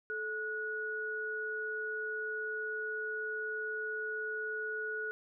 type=tone pair together; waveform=sine; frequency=434.2 / 1460.5 Hz; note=A4 / F#6; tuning=-23 / -23 cents; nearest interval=octave + major sixth; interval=2100 cents; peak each=-40 / -36 dBFS; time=0.1-5.11 s; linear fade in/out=0 ms; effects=none